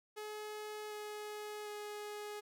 sawtooth tone with pitch steps, 424.4 / 421 / 417.6 Hz, G#4 / G#4 / G#4, +38 / +24 / +10 cents, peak -39 dBFS, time 0.16-2.41 s, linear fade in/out 20 ms, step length 750 ms, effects none

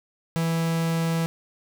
45% pulse tone, 164.81 Hz, E3, in tune, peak -22 dBFS, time 0.36-1.26 s, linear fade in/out 0 ms, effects none

